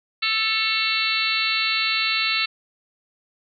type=harmonic tone with a mistuned harmonic; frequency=440 Hz; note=A4; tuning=in tune; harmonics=3 / 4 / 5 / 6 / 7 / 8 / 9 / 10; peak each=-29 / -34 / -26 / -25 / -34 / -31 / -26 / -28 dBFS; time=0.22-2.46 s; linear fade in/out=10 ms; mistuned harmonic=6; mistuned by=+39 cents; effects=none